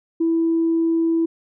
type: tone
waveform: sine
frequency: 329.6 Hz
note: E4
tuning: in tune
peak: -15 dBFS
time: 0.2-1.26 s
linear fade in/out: 10 ms
effects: tanh soft clip ceiling -11 dBFS